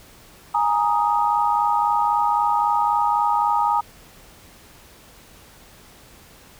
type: chord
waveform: sine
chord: Ab suspended second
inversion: none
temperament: just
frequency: 830.6 / 934.4 / 1245.9 Hz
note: Ab5 / Bb5 / Eb6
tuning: 0 / +4 / +2 cents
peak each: -21 / -20 / -23 dBFS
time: 0.54-3.81 s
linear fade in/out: 10 ms
effects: pink hiss -48 dBFS RMS until 6.59 s